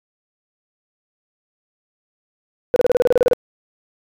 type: tone bursts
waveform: sine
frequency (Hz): 493.4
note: B4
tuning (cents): -2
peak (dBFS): -8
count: 12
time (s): 2.74-3.333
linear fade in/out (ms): 0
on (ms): 21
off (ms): 31
effects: tanh soft clip ceiling -8 dBFS